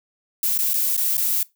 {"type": "noise with dropouts", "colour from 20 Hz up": "violet", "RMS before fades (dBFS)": -21, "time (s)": [0.43, 1.43], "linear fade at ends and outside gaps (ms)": 2, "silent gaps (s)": [[0.578, 0.588], [0.734, 0.739], [0.967, 0.976], [1.17, 1.178]], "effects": ["noise-tail reverb RT60 0.2 s tail -21 dB re dry"]}